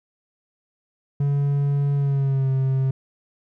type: tone with pitch glide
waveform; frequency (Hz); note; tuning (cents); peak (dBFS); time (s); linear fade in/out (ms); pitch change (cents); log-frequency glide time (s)
triangle; 141.8 to 133.07; C#3 to C3; +40 to +30; -16; 1.2-2.91; 5; -110; 1.95-2.5
effects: none